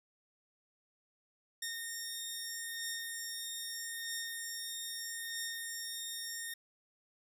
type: beating tone pair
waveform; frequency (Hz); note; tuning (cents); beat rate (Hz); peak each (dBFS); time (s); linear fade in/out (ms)
10% pulse; 1839 / 1839.79; A#6 / A#6; -24 / -23; 0.79; -37 / -31; 1.62-6.54; 5
effects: none